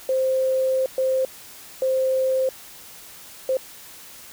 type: tone bursts at uneven times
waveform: sine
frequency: 523.3 Hz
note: C5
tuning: in tune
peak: -18 dBFS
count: 4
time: 0.09-0.86 / 0.98-1.25 / 1.82-2.49 / 3.49-3.57 s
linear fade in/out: 2 ms
effects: white hiss -43 dBFS RMS until 4.32 s